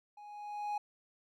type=tone with level ramp; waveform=triangle; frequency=830.6 Hz; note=G#5; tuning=in tune; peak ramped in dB=-48 to -30 dBFS; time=0.17-0.78 s; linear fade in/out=5 ms; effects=none